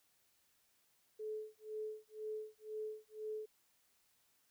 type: tone with tremolo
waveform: sine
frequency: 431.1 Hz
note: A4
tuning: 35 cents flat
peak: -39 dBFS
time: 1.19-3.46 s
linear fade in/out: 10 ms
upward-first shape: sine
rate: 2 Hz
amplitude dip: 100%
effects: white hiss -75 dBFS RMS until 4.5 s